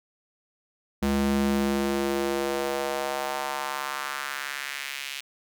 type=tone with high-pass filter sweep; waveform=square; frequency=69.3 Hz; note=C#2; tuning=in tune; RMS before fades=-28 dBFS; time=1.02-5.21 s; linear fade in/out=10 ms; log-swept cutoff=150 to 2700 Hz; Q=1.9; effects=none